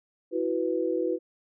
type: chord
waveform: sine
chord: E suspended second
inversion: none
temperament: equal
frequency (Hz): 329.6 / 370 / 493.9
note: E4 / F#4 / B4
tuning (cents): 0 / 0 / 0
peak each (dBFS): -29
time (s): 0.31-1.19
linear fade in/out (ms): 50
effects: none